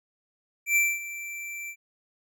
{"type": "tone with ADSR envelope", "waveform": "square", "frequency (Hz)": 2342, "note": "D7", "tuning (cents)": -5, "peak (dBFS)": -19, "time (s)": [0.66, 1.76], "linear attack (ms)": 100, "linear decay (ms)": 230, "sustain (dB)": -16, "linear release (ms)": 69, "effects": []}